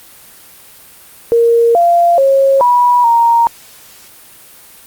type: tone with pitch steps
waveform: sine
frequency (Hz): 466 / 690 / 544 / 975 / 932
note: A#4 / F5 / C#5 / B5 / A#5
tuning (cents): -1 / -21 / -33 / -23 / -1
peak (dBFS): -6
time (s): 1.32-3.47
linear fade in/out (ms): 0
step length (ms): 430
effects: white hiss -39 dBFS RMS until 4.86 s + Opus 32 kbps